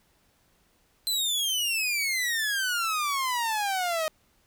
sawtooth exponential sweep, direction down, 4100 to 619 Hz, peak -22 dBFS, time 1.07-4.08 s, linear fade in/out 0 ms, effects pink hiss -66 dBFS RMS until 4.46 s

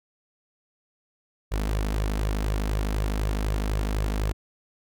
sawtooth tone with flanger, 51.91 Hz, G#1, in tune, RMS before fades -26 dBFS, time 1.51-4.33 s, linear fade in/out 20 ms, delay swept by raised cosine 1.7 to 4.6 ms, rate 4 Hz, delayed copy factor +0.6, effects none

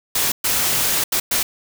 white noise bursts at uneven times, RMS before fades -19 dBFS, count 4, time 0.15-0.32 / 0.44-1.04 / 1.12-1.2 / 1.31-1.43 s, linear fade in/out 5 ms, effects none

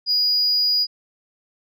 sine tone, 4900 Hz, D#8, 27 cents flat, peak -14 dBFS, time 0.06-0.87 s, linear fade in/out 50 ms, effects tanh soft clip ceiling -13 dBFS + MP3 96 kbps

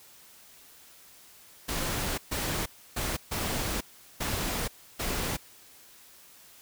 pink noise bursts at uneven times, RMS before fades -31 dBFS, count 6, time 1.68-2.18 / 2.31-2.66 / 2.96-3.17 / 3.31-3.81 / 4.2-4.68 / 4.99-5.37 s, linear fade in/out 10 ms, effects white hiss -54 dBFS RMS until 6.61 s

